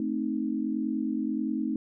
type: chord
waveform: sine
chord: A diminished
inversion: none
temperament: equal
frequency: 220 / 261.6 / 311.1 Hz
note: A3 / C4 / Eb4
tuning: 0 / 0 / 0 cents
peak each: -31 dBFS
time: 0-1.76 s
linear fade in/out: 2 ms
effects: none